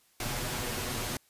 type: noise with comb filter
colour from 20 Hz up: pink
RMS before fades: -34 dBFS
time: 0.2-1.17 s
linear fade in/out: 2 ms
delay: 8.2 ms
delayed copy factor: +0.75
effects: white hiss -66 dBFS RMS until 1.29 s + resampled to 32000 Hz